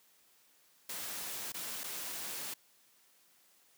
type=noise with dropouts; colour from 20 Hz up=white; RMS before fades=-41 dBFS; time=0.89-2.54 s; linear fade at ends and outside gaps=5 ms; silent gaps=1.522-1.542 / 1.836-1.84 s; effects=white hiss -67 dBFS RMS until 3.77 s + high-pass 150 Hz 12 dB/octave